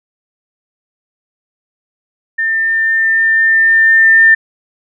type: tone with level ramp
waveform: sine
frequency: 1799 Hz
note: A6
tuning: 38 cents sharp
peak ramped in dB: -12 to -3 dBFS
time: 2.38-4.35 s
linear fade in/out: 10 ms
effects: none